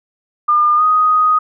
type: tone with pitch glide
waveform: sine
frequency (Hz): 1206 to 1247.8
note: D6 to D#6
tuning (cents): +46 to +5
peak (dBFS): -9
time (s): 0.48-1.39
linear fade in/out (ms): 10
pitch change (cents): +59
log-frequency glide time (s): 0.76-0.83
effects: none